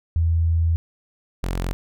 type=tone pair in turn; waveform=sine / sawtooth; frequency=82.7 / 44.46 Hz; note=E2 / F1; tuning=+6 / +32 cents; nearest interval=major seventh; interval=1074 cents; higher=first; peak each=-16 / -19 dBFS; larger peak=first; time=0.16-0.76 / 1.43-1.73 s; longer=first; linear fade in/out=0 ms; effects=none